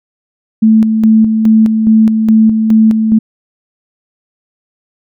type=tone with tremolo; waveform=sine; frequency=220 Hz; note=A3; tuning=in tune; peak=-3 dBFS; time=0.62-3.19 s; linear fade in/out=10 ms; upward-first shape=square; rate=2.4 Hz; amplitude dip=45%; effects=none